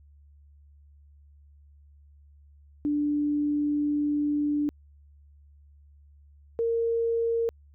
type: tone pair in turn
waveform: sine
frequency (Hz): 293.7 / 461.5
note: D4 / A#4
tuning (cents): 0 / -17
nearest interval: minor sixth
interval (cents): 783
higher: second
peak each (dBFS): -23 / -23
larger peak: neither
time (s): 2.85-4.69 / 6.59-7.49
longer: first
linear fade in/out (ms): 0
effects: added 72 Hz sine -52 dBFS peak until 7.74 s